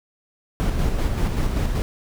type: noise with tremolo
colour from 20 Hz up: brown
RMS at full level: -20 dBFS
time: 0.6-1.82 s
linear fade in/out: 0 ms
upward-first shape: square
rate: 5.2 Hz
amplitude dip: 35%
effects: none